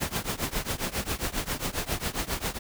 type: noise with tremolo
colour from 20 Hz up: pink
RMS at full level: -27 dBFS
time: 0-2.59 s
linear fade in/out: 20 ms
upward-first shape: triangle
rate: 7.4 Hz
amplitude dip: 95%
effects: none